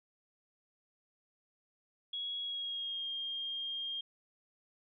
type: tone with pitch glide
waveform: sine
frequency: 3330 to 3218 Hz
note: G#7 to G7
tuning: +4 to +45 cents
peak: -36 dBFS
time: 2.13-4.01 s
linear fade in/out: 5 ms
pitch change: -59 cents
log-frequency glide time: 2.4-3.09 s
effects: none